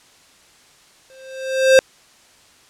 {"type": "tone with exponential growth", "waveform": "square", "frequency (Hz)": 527, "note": "C5", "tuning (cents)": 12, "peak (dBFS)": -6, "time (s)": [1.1, 1.79], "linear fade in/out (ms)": 0, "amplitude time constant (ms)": 150, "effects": ["white hiss -51 dBFS RMS until 2.69 s", "low-pass 8000 Hz 12 dB/octave"]}